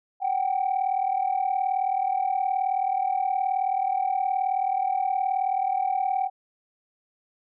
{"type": "tone pair together", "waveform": "sine", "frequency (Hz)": [747.1, 786], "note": ["F#5", "G5"], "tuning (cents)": [17, 4], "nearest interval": "minor second", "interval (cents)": 87, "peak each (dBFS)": -24, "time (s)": [0.2, 6.3], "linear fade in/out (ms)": 50, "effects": ["tanh soft clip ceiling -17 dBFS"]}